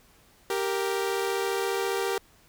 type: tone pair together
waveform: sawtooth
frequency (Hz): 391.5 / 466.2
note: G4 / A#4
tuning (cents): -2 / 0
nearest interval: minor third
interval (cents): 302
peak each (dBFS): -24 / -26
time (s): 0.5-2.18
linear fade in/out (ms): 2
effects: pink hiss -59 dBFS RMS until 2.48 s